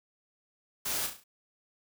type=noise with echo; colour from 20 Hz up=white; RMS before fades=-33 dBFS; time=0.85-1.07 s; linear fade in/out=10 ms; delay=34 ms; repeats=5; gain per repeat=-6 dB; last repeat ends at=1.24 s; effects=none